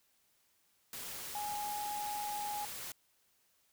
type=tone in noise; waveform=sine; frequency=830.6 Hz; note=G#5; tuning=in tune; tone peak=-37 dBFS; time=1.35-2.65 s; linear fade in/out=2 ms; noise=white; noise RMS=-44 dBFS; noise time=0.93-2.92 s; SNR=+4 dB; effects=white hiss -73 dBFS RMS until 3.72 s